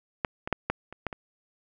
clicks, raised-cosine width 0.5 ms, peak -10 / -18 / -8 / -10 / -26 / -14 / -21 dBFS, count 7, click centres 0.248 / 0.475 / 0.527 / 0.7 / 0.926 / 1.067 / 1.128 s, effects none

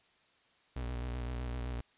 35% pulse tone with vibrato, 61.3 Hz, B1, 12 cents flat, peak -34 dBFS, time 0.76-1.81 s, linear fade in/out 5 ms, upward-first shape square, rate 7.8 Hz, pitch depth 43 cents each way, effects white hiss -68 dBFS RMS until 1.97 s + resampled to 8000 Hz

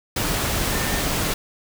sine tone in noise, 1806 Hz, A6, 45 cents sharp, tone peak -33 dBFS, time 0.71-1.02 s, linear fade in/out 5 ms, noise pink, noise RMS -23 dBFS, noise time 0.16-1.34 s, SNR -13 dB, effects none

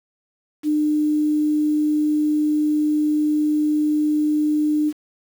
sine tone with quantisation, 301.8 Hz, D4, 47 cents sharp, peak -16 dBFS, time 0.63-4.93 s, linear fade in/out 50 ms, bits 7, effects none

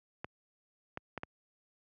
clicks, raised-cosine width 0.5 ms, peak -23 dBFS, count 4, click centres 0.245 / 0.974 / 1.177 / 1.234 s, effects high-pass 80 Hz 12 dB/octave

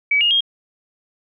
sine tone with pitch steps, 2281 / 2852 / 3241 Hz, C#7 / F7 / G#7, +49 / +36 / -43 cents, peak -13 dBFS, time 0.11-0.407 s, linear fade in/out 5 ms, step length 99 ms, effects none

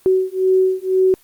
sine beating tone pair, 374.5 / 376.5 Hz, F#4 / F#4, +21 / +30 cents, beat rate 2 Hz, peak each -16 dBFS, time 0.06-1.14 s, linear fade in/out 0 ms, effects white hiss -52 dBFS RMS until 1.23 s + Opus 24 kbps

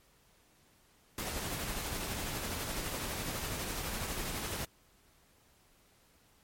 pink noise with tremolo, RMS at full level -36 dBFS, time 1.18-4.65 s, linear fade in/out 2 ms, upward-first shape triangle, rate 12 Hz, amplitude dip 35%, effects pink hiss -66 dBFS RMS until 6.43 s + MP3 64 kbps

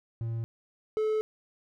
triangle tone pair in turn, 114.6 / 432.7 Hz, A#2 / A4, -29 / -29 cents, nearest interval octave + major seventh, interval 2300 cents, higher second, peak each -28 / -23 dBFS, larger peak second, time 0.21-0.44 / 0.97-1.21 s, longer second, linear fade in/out 0 ms, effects none

